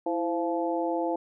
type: harmonic tone with a mistuned harmonic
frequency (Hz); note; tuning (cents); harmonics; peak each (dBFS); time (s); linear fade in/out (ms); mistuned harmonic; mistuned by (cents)
172.8; F3; -18; 2 / 3 / 4 / 5; -29 / -31 / -32 / -33; 0.06-1.16; 5; 2; -73
effects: none